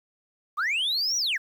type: linear two-way sweep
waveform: sine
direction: up then down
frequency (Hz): 1108 to 5920 to 1475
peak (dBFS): -21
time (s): 0.57-1.38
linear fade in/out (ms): 20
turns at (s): 1.17
effects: tanh soft clip ceiling -22 dBFS + 9-bit